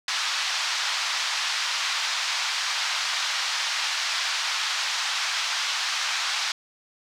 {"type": "band-pass noise", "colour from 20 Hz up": "white", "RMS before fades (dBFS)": -27, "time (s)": [0.08, 6.52], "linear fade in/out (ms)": 2, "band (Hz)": [890, 5400], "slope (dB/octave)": 24, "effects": []}